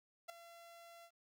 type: tone with ADSR envelope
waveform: sawtooth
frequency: 680 Hz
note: F5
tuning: 46 cents flat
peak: -38 dBFS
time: 0.28-1.11 s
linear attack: 17 ms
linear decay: 5 ms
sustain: -14 dB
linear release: 67 ms
effects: 13-bit